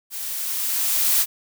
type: noise with level ramp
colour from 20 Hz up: blue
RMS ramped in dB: -31 to -17 dBFS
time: 0.1-1.26 s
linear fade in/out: 50 ms
effects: none